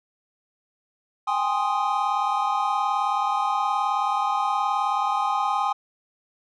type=chord; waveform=triangle; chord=Ab major seventh; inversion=third; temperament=equal with one note detuned; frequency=791.7 / 830.6 / 1046.5 / 1244.5 Hz; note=G5 / Ab5 / C6 / Eb6; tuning=+17 / 0 / 0 / 0 cents; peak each=-25 dBFS; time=1.27-5.73 s; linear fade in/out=10 ms; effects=resampled to 22050 Hz